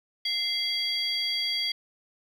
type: tone cluster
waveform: sine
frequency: 2083 / 3305 / 4663 Hz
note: C7 / G#7 / D8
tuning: -8 / -9 / -13 cents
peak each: -33 / -28 / -28 dBFS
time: 0.25-1.72 s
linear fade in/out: 5 ms
effects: tanh soft clip ceiling -20 dBFS + 10-bit